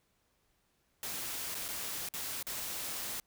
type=noise with dropouts; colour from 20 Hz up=white; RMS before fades=-39 dBFS; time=1.03-3.2 s; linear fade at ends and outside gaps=1 ms; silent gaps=1.546-1.551 / 1.682-1.687 / 2.088-2.138 / 2.427-2.468 s; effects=pink hiss -75 dBFS RMS until 3.26 s